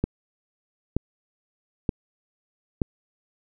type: click train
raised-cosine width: 3 ms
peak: -9 dBFS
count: 4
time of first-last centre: 0.04-2.818 s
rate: 1.08 Hz
effects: none